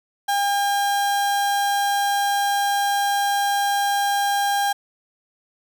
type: tone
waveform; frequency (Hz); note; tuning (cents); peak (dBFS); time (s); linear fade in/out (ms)
35% pulse; 805; G5; +46; -17; 0.28-4.73; 10
effects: none